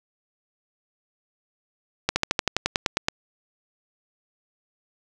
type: slowing click train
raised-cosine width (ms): 0.2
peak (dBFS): -3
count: 12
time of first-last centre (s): 2.09-3.084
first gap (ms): 70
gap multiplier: 1.05
effects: none